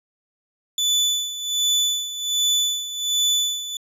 30% pulse tone with tremolo, 3485 Hz, A7, 17 cents flat, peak -14 dBFS, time 0.78-3.77 s, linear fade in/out 2 ms, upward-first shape sine, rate 1.3 Hz, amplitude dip 75%, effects resampled to 32000 Hz

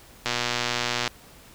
click train, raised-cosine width 0.2 ms, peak -7 dBFS, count 99, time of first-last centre 0.26-1.077 s, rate 120 Hz, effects pink hiss -50 dBFS RMS until 1.54 s

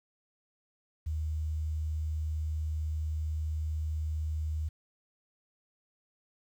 sine tone with quantisation, 77.78 Hz, D#2, in tune, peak -30 dBFS, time 1.06-4.69 s, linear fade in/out 10 ms, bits 10, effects none

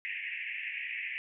white band-pass noise, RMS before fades -38 dBFS, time 0.05-1.18 s, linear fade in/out 0 ms, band 1800 to 2700 Hz, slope 96 dB/octave, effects none

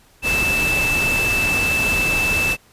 sine tone in noise, 2637 Hz, E7, in tune, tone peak -17 dBFS, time 0.22-2.57 s, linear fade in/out 50 ms, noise pink, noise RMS -24 dBFS, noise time 0.22-2.57 s, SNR +4 dB, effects pink hiss -53 dBFS RMS until 2.72 s + resampled to 32000 Hz

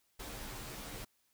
pink noise with comb filter, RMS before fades -45 dBFS, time 0.19-1.05 s, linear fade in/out 10 ms, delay 12 ms, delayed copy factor -0.9, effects white hiss -75 dBFS RMS until 1.33 s

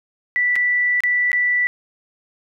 sine tone with dropouts, 1968 Hz, B6, 7 cents flat, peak -15 dBFS, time 0.36-1.67 s, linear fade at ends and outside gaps 0 ms, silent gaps 0.556-0.562 / 1.005-1.036 / 1.317-1.33 s, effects none

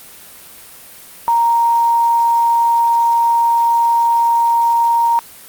sine tone with quantisation, 932.3 Hz, A#5, in tune, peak -10 dBFS, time 1.28-5.19 s, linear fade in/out 0 ms, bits 6, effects white hiss -38 dBFS RMS until 5.48 s + Opus 32 kbps

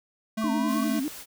square tone, 220 Hz, A3, in tune, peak -27 dBFS, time 0.37-1 s, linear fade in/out 10 ms
sine linear two-way sweep, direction down then up, 1182 to 896 to 1143 Hz, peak -32 dBFS, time 0.41-0.84 s, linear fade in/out 10 ms, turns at 0.51 s
sine tone with vibrato, 282.4 Hz, C#4, 32 cents sharp, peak -26 dBFS, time 0.44-1.08 s, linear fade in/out 0 ms, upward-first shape sine, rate 10 Hz, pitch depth 150 cents each way
white noise, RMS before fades -41 dBFS, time 0.66-1.26 s, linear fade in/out 50 ms
effects none

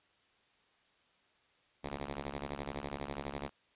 5% pulse ring-modulated tone, 71 Hz, C#2, 42 cents sharp, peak -25 dBFS, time 1.83-3.5 s, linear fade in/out 20 ms, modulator 219 Hz, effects white hiss -70 dBFS RMS until 3.75 s + resampled to 8000 Hz

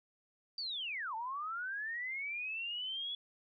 sine linear two-way sweep, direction down then up, 4701 to 862 to 3406 Hz, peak -37 dBFS, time 0.58-3.15 s, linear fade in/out 2 ms, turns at 1.15 s, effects none

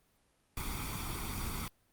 pink noise with comb filter, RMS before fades -38 dBFS, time 0.57-1.68 s, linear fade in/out 2 ms, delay 0.87 ms, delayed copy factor +0.7, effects pink hiss -72 dBFS RMS until 1.92 s + Opus 32 kbps

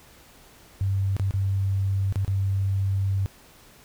sine tone with dropouts, 97.4 Hz, G2, 11 cents flat, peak -21 dBFS, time 0.81-3.26 s, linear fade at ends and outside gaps 0 ms, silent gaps 1.166-1.197 / 1.309-1.339 / 2.125-2.158 / 2.248-2.279 s, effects pink hiss -52 dBFS RMS until 3.84 s

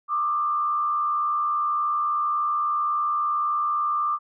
sine tone with frequency modulation, 1191 Hz, D6, 24 cents sharp, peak -21 dBFS, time 0.08-4.19 s, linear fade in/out 50 ms, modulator 81.8 Hz, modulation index 0.56, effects none

